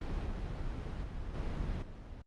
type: noise with level steps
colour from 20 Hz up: brown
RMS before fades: -36 / -38 / -41 / -36 / -46 dBFS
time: 0.01-2.22 s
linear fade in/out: 5 ms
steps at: 0.26 / 1.03 / 1.34 / 1.82 s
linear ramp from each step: 5 ms
effects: low-pass 5000 Hz 12 dB/octave + Opus 32 kbps